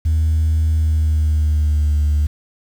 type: tone with pitch glide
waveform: sine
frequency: 79.2 to 74.32 Hz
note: D#2 to D2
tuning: +31 to +21 cents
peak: -11 dBFS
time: 0.05-2.27 s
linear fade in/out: 10 ms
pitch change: -110 cents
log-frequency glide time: 0.74-1.98 s
effects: tanh soft clip ceiling -11 dBFS + 7-bit